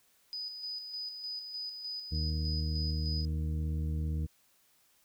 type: tone with tremolo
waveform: sine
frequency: 4978 Hz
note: D#8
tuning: in tune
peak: -36 dBFS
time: 0.33-3.25 s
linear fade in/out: 0 ms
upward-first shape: square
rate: 3.3 Hz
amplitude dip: 45%
type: harmonic tone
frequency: 77.7 Hz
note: D#2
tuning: 2 cents flat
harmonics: 1 / 2 / 3 / 4 / 6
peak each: -31 / -37 / -46 / -47 / -53 dBFS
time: 2.11-4.27 s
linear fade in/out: 20 ms
effects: white hiss -68 dBFS RMS until 5.04 s